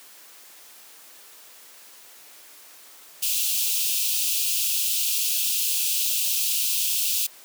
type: high-pass noise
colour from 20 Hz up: white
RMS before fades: -24 dBFS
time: 3.22-7.27 s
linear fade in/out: 10 ms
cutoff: 2500 Hz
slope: 96 dB/octave
effects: white hiss -48 dBFS RMS until 7.44 s + high-pass 300 Hz 12 dB/octave